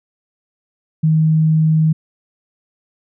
sine tone, 157.7 Hz, D#3, 24 cents sharp, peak -10 dBFS, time 1.03-1.93 s, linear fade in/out 10 ms, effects none

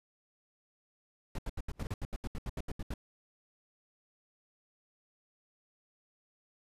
brown noise bursts, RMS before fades -36 dBFS, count 15, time 1.35-2.939 s, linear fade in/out 2 ms, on 35 ms, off 76 ms
brown noise with exponential growth, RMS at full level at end -35 dBFS, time 1.73-1.87 s, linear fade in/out 2 ms, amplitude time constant 30 ms
effects resampled to 32000 Hz

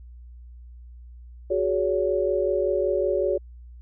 sine chord, F# suspended second, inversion none, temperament equal with one note detuned, 370 / 415.3 / 565.4 Hz, F#4 / G#4 / C#5, 0 / 0 / +34 cents, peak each -25 / -26 / -24 dBFS, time 1.5-3.38 s, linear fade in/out 10 ms, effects added 60 Hz sine -41 dBFS peak until 3.81 s

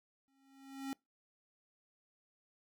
square tone with exponential growth, 271.1 Hz, C#4, 38 cents flat, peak -37 dBFS, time 0.28-0.93 s, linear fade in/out 0 ms, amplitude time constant 140 ms, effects noise-tail reverb RT60 0.2 s tail -25 dB re dry

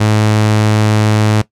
sawtooth tone, 107.2 Hz, A2, 45 cents flat, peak -5 dBFS, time 0-1.42 s, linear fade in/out 10 ms, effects noise-tail reverb RT60 0.1 s tail -17 dB re dry + low-pass 9000 Hz 12 dB/octave

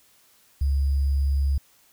sine tone with sample-and-hold, 69.3 Hz, C#2, in tune, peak -19 dBFS, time 0.61-1.58 s, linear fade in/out 5 ms, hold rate 4900 Hz, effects white hiss -59 dBFS RMS until 1.92 s

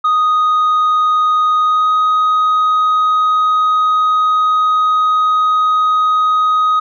sine tone with pitch glide, 1244.5 to 1253.9 Hz, D#6 to D#6, 0 to +13 cents, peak -7 dBFS, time 0.04-6.8 s, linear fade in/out 10 ms, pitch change +13 cents, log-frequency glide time 1.63-1.9 s, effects tanh soft clip ceiling -9 dBFS

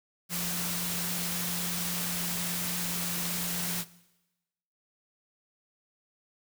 sine tone in noise, 174.61 Hz, F3, in tune, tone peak -36 dBFS, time 0.29-3.85 s, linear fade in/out 50 ms, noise white, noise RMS -33 dBFS, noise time 0.29-3.85 s, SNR -6 dB, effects noise-tail reverb RT60 1.0 s tail -19 dB re dry

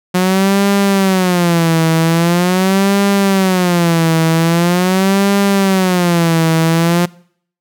sawtooth tone with vibrato, 180 Hz, F#3, 47 cents flat, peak -6 dBFS, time 0.14-7.06 s, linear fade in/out 10 ms, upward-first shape sine, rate 0.43 Hz, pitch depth 180 cents each way, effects noise-tail reverb RT60 0.6 s tail -23 dB re dry

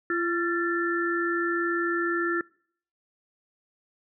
sine tone cluster, 341.8 / 1363 / 1761 Hz, F4 / F6 / A6, -37 / -43 / +1 cents, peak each -27 / -29 / -29 dBFS, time 0.1-2.41 s, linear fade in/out 2 ms, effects noise-tail reverb RT60 0.6 s tail -25 dB re dry

